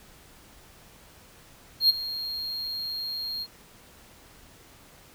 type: tone with ADSR envelope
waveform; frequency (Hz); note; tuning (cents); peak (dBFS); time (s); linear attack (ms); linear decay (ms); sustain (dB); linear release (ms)
triangle; 4236; C8; +21; -13; 1.8-3.47; 94; 19; -16; 49
effects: pink hiss -53 dBFS RMS until 5.14 s